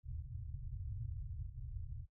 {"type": "low-pass noise", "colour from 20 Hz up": "white", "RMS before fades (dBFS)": -45, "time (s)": [0.03, 2.07], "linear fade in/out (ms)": 50, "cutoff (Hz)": 130, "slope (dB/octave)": 96, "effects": ["noise-tail reverb RT60 0.1 s tail -17 dB re dry"]}